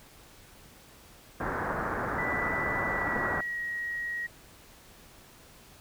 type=low-pass noise; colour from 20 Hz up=white; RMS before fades=-32 dBFS; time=1.4-3.41 s; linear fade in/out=5 ms; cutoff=1700 Hz; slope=48 dB/octave
type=tone with pitch glide; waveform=sine; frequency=1975.5 to 1897.2 Hz; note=B6 to A#6; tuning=0 to +30 cents; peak=-31 dBFS; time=2.18-4.27 s; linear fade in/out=10 ms; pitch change=-70 cents; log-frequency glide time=2.84-3.6 s
type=clicks; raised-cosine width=2 ms; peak=-23 / -22 dBFS; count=2; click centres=3.163 / 3.167 s
effects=pink hiss -54 dBFS RMS until 5.8 s